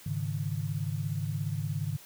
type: chord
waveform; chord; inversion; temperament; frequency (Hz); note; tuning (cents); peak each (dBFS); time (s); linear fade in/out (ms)
sine; Ab suspended fourth; none; equal; 103.83 / 138.59 / 155.56; Ab2 / Db3 / Eb3; 0 / 0 / 0; -34; 0.06-1.97; 5
effects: white hiss -52 dBFS RMS until 2.05 s